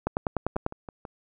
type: two click trains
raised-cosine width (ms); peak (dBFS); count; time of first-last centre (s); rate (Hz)
1; -11 / -24; 7 / 4; 0.07-0.664 / 0.56-1.052; 10.1 / 6.1
effects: none